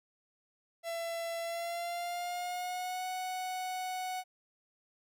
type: tone with pitch glide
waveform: 45% pulse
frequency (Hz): 671 to 740.2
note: E5 to F#5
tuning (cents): +31 to 0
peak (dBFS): -35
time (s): 0.83-4.24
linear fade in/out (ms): 50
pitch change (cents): +169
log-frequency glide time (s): 1.39-3.06
effects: none